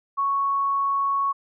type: tone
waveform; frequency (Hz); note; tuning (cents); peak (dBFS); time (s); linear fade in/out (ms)
sine; 1108.7; C#6; 0; -20; 0.17-1.33; 20
effects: none